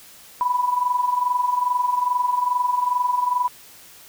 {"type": "tone with amplitude modulation", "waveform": "sine", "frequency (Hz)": 988, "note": "B5", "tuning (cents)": 0, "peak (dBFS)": -15, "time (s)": [0.41, 3.48], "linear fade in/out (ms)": 0, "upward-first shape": "sine", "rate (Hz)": 22.4, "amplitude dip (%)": 70, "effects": ["white hiss -46 dBFS RMS until 4.08 s"]}